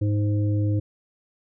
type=harmonic tone; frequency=103.83 Hz; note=G#2; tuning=in tune; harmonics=1 / 3 / 5; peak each=-20 / -28 / -36 dBFS; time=0.01-0.8 s; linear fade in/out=10 ms; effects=none